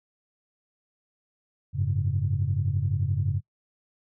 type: chord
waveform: sine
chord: F# suspended second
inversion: none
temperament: just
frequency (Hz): 92.5 / 104.06 / 138.75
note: F#2 / G#2 / C#3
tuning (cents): 0 / +4 / +2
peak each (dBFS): -27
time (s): 1.73-3.41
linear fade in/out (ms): 50
effects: noise-tail reverb RT60 0.1 s tail -21 dB re dry + tanh soft clip ceiling -14 dBFS